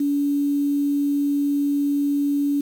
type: tone with quantisation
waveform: sine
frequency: 285.6 Hz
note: D4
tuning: 48 cents flat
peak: -18 dBFS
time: 0-2.61 s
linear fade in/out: 5 ms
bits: 7
effects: none